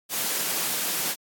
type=high-pass noise; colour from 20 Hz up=white; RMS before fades=-27 dBFS; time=0.09-1.16 s; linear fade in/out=50 ms; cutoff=140 Hz; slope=48 dB/octave; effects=AAC 64 kbps